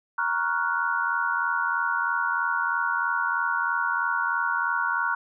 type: chord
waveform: sine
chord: Gb major seventh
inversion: first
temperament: equal with one note detuned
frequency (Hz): 941.5 / 1108.7 / 1396.9 / 1480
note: Bb5 / Db6 / F6 / Gb6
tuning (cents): +17 / 0 / 0 / 0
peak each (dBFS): -29 / -30 / -28 / -27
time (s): 0.18-5.15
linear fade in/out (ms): 5
effects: none